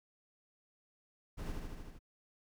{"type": "noise with echo", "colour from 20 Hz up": "brown", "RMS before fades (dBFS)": -41, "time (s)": [1.37, 1.53], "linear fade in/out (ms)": 20, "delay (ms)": 77, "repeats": 6, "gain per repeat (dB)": -2, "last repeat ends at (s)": 1.992, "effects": []}